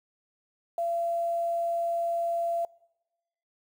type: tone with quantisation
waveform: sine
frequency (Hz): 680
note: F5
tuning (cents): -46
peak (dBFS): -26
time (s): 0.78-2.65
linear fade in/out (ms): 2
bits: 9
effects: noise-tail reverb RT60 1.0 s tail -24 dB re dry